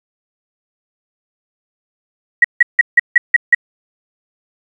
sine tone bursts, 1914 Hz, A#6, 45 cents sharp, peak -3 dBFS, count 7, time 2.42-3.548 s, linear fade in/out 5 ms, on 24 ms, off 160 ms, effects 7-bit

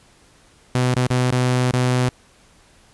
sawtooth tone with dropouts, 125.8 Hz, B2, 32 cents sharp, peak -12 dBFS, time 0.75-2.09 s, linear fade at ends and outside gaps 2 ms, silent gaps 0.944-0.964 / 1.07-1.103 / 1.31-1.324 / 1.712-1.735 s, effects pink hiss -53 dBFS RMS until 2.93 s + resampled to 24000 Hz

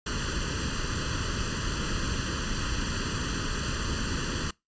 pink noise with comb filter, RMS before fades -30 dBFS, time 0.06-4.51 s, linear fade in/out 5 ms, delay 0.67 ms, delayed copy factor +0.9, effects noise-tail reverb RT60 0.2 s tail -24 dB re dry + resampled to 16000 Hz

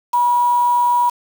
sine tone with quantisation, 968 Hz, B5, 35 cents flat, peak -12 dBFS, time 0.13-1.1 s, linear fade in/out 10 ms, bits 5, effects none

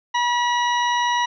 harmonic tone, 966 Hz, B5, 39 cents flat, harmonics 1 / 2 / 3 / 4 / 6, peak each -19 / -25 / -29 / -31 / -35 dBFS, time 0.14-1.26 s, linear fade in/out 10 ms, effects none

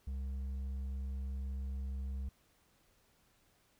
sine tone with hard clipping, 67 Hz, C2, 42 cents sharp, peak -38 dBFS, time 0.07-2.29 s, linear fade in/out 5 ms, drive 4 dB, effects pink hiss -71 dBFS RMS until 3.79 s

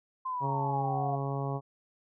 sine exponential sweep, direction down, 1046.5 to 698.5 Hz, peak -31 dBFS, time 0.25-1.16 s, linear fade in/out 10 ms
harmonic tone, 138.2 Hz, C#3, 5 cents flat, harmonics 1 / 2 / 3 / 4 / 5 / 6 / 7 / 8, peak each -32 / -41 / -39 / -42 / -41 / -42 / -44 / -43 dBFS, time 0.4-1.61 s, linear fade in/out 50 ms
effects none

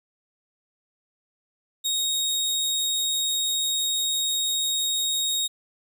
25% pulse tone, 3751 Hz, A#7, 10 cents sharp, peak -19 dBFS, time 1.84-5.48 s, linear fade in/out 20 ms, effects none

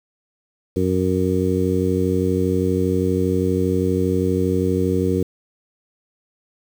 harmonic tone, 92.5 Hz, F#2, in tune, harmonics 1 / 2 / 3 / 4 / 5, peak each -23 / -23 / -23 / -23 / -23 dBFS, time 0.76-5.23 s, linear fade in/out 5 ms, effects 7-bit

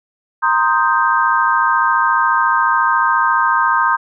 sine chord, C minor seventh, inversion third, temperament equal, 932.3 / 1046.5 / 1244.5 / 1568 Hz, Bb5 / C6 / Eb6 / G6, 0 / 0 / 0 / 0 cents, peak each -17 dBFS, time 0.42-3.97 s, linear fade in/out 20 ms, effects none

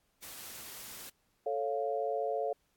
white noise, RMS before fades -46 dBFS, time 0.22-1.1 s, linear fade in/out 10 ms
sine chord, A augmented, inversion none, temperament equal, 440 / 554.4 / 698.5 Hz, A4 / C#5 / E#5, 0 / 0 / 0 cents, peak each -35 dBFS, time 1.46-2.53 s, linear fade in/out 5 ms
effects pink hiss -75 dBFS RMS until 2.76 s + AAC 64 kbps

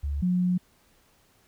sine tone pair in turn, 71.5 / 180.17 Hz, D2 / F#3, -46 / -46 cents, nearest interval octave + major third, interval 1600 cents, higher second, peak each -26 / -21 dBFS, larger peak second, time 0.03-0.22 / 0.22-0.58 s, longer second, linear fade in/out 10 ms, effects pink hiss -63 dBFS RMS until 1.47 s

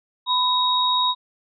sine tone pair together, 1000 / 3775 Hz, B5 / A#7, +21 / +21 cents, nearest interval octave + major seventh, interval 2300 cents, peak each -20 dBFS, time 0.26-1.15 s, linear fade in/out 50 ms, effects none

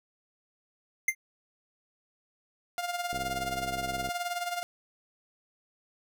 square tone with exponential decay, 2093 Hz, C7, in tune, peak -20 dBFS, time 1.08-1.15 s, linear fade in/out 5 ms, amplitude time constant 15 ms
sawtooth tone with tremolo, 703 Hz, F5, 11 cents sharp, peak -25 dBFS, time 2.78-4.63 s, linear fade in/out 0 ms, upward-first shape sine, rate 19 Hz, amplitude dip 65%
click train, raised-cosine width 2 ms, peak -27 dBFS, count 64, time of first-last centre 3.13-4.089 s, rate 65.7 Hz
effects none

